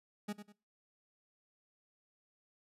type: tone with echo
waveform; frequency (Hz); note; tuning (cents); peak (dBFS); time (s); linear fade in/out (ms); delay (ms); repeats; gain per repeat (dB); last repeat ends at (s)
40% pulse; 207.7; G#3; 0; -36; 0.28-0.33; 10; 98; 2; -10; 0.526
effects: noise-tail reverb RT60 0.3 s tail -20 dB re dry + resampled to 32000 Hz